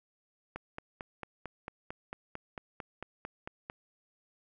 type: click train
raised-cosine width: 0.5 ms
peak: -24 dBFS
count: 15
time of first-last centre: 0.56-3.699 s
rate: 4.46 Hz
effects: none